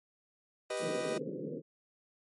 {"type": "chord", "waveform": "40% pulse", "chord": "G augmented", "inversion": "none", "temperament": "equal", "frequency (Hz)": [392, 493.9, 622.3], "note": ["G4", "B4", "D#5"], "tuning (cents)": [0, 0, 0], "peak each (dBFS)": [-40, -38, -36], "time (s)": [0.7, 1.18], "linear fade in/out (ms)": 5}
{"type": "noise with exponential decay", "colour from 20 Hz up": "blue", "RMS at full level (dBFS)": -41, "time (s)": [0.77, 1.17], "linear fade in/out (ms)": 1, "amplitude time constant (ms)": 86}
{"type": "band-pass noise", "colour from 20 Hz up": "white", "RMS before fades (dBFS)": -39, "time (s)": [0.79, 1.62], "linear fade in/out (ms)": 50, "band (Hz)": [140, 520], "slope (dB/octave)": 96}
{"effects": ["MP3 48 kbps"]}